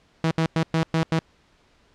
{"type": "tone bursts at uneven times", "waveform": "sawtooth", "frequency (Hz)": 162, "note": "E3", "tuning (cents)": -30, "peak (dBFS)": -15, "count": 6, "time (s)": [[0.24, 0.31], [0.38, 0.46], [0.56, 0.63], [0.74, 0.83], [0.94, 1.03], [1.12, 1.19]], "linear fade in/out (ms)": 0, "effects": ["pink hiss -60 dBFS RMS until 1.94 s", "low-pass 5000 Hz 12 dB/octave"]}